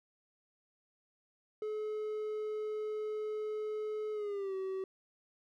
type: tone with pitch glide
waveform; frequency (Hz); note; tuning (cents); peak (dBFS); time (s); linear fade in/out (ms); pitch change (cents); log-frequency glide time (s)
triangle; 427.9 to 381.2; A4 to G4; -48 to -48; -33; 1.62-4.84; 2; -200; 4.13-4.55
effects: none